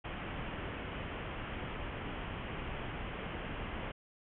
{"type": "low-pass noise", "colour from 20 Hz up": "pink", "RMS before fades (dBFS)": -41, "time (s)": [0.04, 3.92], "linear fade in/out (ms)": 10, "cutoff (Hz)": 3200, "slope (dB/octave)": 96, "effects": []}